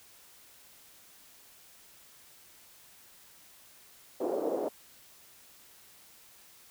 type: band-pass noise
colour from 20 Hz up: white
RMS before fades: -32 dBFS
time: 4.2-4.69 s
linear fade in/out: 10 ms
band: 330 to 560 Hz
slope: 24 dB/octave
effects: white hiss -57 dBFS RMS until 6.7 s